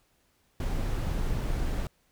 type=noise; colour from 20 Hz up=brown; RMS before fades=-29 dBFS; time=0.6-1.87 s; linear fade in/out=2 ms; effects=pink hiss -69 dBFS RMS until 2.11 s